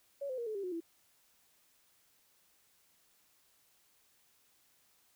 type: tone with pitch steps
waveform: sine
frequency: 561 / 514.4 / 471.7 / 432.6 / 396.7 / 363.8 / 333.6 Hz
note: C#5 / C5 / A#4 / A4 / G4 / F#4 / E4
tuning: +21 / -30 / +20 / -29 / +21 / -29 / +21 cents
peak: -36 dBFS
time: 0.21-0.805 s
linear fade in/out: 10 ms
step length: 85 ms
effects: white hiss -70 dBFS RMS until 5.15 s